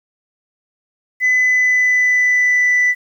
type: tone with pitch glide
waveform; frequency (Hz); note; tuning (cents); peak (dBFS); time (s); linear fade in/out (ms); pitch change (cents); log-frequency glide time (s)
sine; 2009 to 1983.6; B6 to B6; +29 to +7; -9; 1.2-2.95; 50; -22; 1.38-2.71
effects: tanh soft clip ceiling -9 dBFS + 8-bit